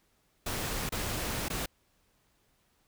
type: noise with dropouts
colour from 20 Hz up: pink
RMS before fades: -34 dBFS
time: 0.46-1.66 s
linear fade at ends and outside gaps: 5 ms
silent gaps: 0.892-0.921 / 1.485-1.5 s
effects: pink hiss -71 dBFS RMS until 2.87 s